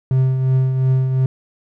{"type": "tone with tremolo", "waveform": "triangle", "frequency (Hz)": 130.81, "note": "C3", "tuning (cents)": 0, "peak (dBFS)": -9, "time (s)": [0.11, 1.26], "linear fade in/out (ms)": 2, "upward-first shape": "triangle", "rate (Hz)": 2.8, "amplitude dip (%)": 50, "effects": []}